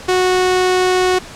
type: tone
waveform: sawtooth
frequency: 367.6 Hz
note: F#4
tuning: 11 cents flat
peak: -8 dBFS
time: 0.08-1.19 s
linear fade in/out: 10 ms
effects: pink hiss -34 dBFS RMS until 1.35 s + low-pass 8000 Hz 12 dB/octave